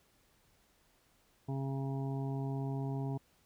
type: harmonic tone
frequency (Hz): 135.9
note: C#3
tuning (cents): -34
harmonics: 1 / 2 / 3 / 5 / 6 / 7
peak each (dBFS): -35 / -41 / -45 / -49 / -51 / -52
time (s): 1.48-3.18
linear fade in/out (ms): 10
effects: pink hiss -70 dBFS RMS until 3.45 s